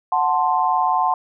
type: chord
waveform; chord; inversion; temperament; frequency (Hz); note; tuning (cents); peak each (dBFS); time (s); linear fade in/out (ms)
sine; F# diminished; none; equal with one note detuned; 736.6 / 880 / 1046.5; F#5 / A5 / C6; -8 / 0 / 0; -20; 0.12-1.14; 2
effects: none